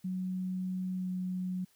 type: tone with pitch glide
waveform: sine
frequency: 185 to 183.51 Hz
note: F#3 to F#3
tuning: 0 to -14 cents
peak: -32 dBFS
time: 0.04-1.65 s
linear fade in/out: 10 ms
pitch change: -14 cents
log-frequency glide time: 0.96-1.09 s
effects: white hiss -68 dBFS RMS until 1.75 s